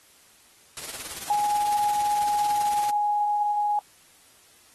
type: noise with tremolo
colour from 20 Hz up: white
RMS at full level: -33 dBFS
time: 0.77-2.9 s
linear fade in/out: 0 ms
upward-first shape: triangle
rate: 18 Hz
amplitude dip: 70%
type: tone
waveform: sine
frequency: 830.6 Hz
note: G#5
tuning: in tune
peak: -21 dBFS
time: 1.3-3.79 s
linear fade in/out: 2 ms
effects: white hiss -56 dBFS RMS until 4.74 s + AAC 32 kbps